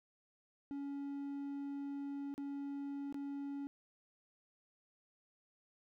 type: tone with dropouts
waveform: triangle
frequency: 280.9 Hz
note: C#4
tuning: 23 cents sharp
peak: -38 dBFS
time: 0.71-3.67 s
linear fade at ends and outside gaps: 0 ms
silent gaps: 2.34-2.379 / 3.125-3.144 s
effects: none